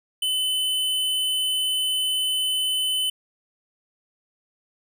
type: tone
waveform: square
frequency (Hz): 3026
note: F#7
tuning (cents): +38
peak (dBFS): -22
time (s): 0.22-3.1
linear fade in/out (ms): 5
effects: none